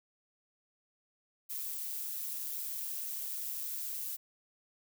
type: noise with amplitude modulation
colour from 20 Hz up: violet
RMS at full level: -37 dBFS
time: 1.49-4.17 s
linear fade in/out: 20 ms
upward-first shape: sine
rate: 141 Hz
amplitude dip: 40%
effects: none